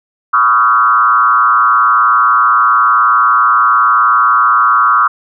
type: tone with frequency modulation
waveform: sine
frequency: 1244.5 Hz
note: D#6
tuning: in tune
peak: -6 dBFS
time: 0.33-5.08 s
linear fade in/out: 10 ms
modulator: 119 Hz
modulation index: 1.4
effects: none